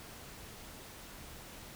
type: silence
effects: pink hiss -50 dBFS RMS until 1.75 s